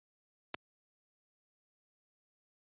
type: clicks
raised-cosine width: 0.3 ms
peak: -22 dBFS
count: 2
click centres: 0.543 / 0.546 s
effects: high-pass 100 Hz 12 dB/octave + resampled to 8000 Hz